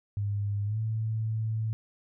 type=tone with pitch glide; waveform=sine; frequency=101.9 to 110.48 Hz; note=G#2 to A2; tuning=-32 to +8 cents; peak=-27 dBFS; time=0.17-1.73 s; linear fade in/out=0 ms; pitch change=+140 cents; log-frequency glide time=0.65-0.78 s; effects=none